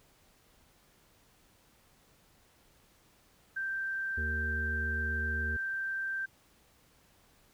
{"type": "tone", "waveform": "sine", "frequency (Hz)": 1568, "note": "G6", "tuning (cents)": 0, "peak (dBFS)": -32, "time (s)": [3.56, 6.26], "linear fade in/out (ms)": 10}
{"type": "harmonic tone", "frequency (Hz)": 76.1, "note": "D#2", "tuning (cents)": -38, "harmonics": [1, 3, 5, 6], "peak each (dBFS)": [-34, -44, -48, -50], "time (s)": [4.17, 5.57], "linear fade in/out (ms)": 10}
{"effects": ["pink hiss -65 dBFS RMS until 7.53 s"]}